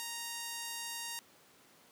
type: tone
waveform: 5% pulse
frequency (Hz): 932.3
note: A#5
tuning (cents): 0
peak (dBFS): -27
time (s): 0-1.19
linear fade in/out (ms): 0
effects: pink hiss -62 dBFS RMS until 1.91 s + high-pass 200 Hz 12 dB/octave